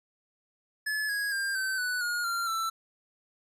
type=tone with pitch steps; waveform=square; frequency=1718 / 1656.6 / 1597.4 / 1540.3 / 1485.3 / 1432.2 / 1381 / 1331.7 Hz; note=A6 / G#6 / G6 / G6 / F#6 / F6 / F6 / E6; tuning=-42 / -5 / +32 / -31 / +6 / +43 / -20 / +17 cents; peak=-29 dBFS; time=0.86-2.7 s; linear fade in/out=10 ms; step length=230 ms; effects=resampled to 32000 Hz